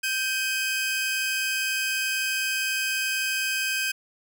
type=tone pair together; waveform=sawtooth; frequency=1568 / 2523 Hz; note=G6 / D#7; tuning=0 / +23 cents; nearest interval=minor sixth; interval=823 cents; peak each=-24 dBFS; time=0.03-3.92 s; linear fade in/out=10 ms; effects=none